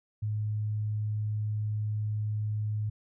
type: tone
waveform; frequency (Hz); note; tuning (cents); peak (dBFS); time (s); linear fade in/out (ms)
sine; 106.4; G#2; +42; -28; 0.22-2.9; 10
effects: none